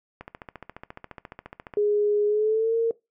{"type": "click train", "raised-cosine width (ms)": 0.5, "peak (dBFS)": -23, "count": 23, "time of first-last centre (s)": [0.21, 1.738], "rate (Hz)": 14.4}
{"type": "tone with pitch glide", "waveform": "sine", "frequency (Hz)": [415.3, 458.2], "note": ["G#4", "A#4"], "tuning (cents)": [0, -30], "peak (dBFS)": -19, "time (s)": [1.77, 2.91], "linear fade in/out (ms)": 2, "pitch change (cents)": 170, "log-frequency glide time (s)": [2.27, 2.76]}
{"effects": ["noise-tail reverb RT60 0.2 s tail -20 dB re dry"]}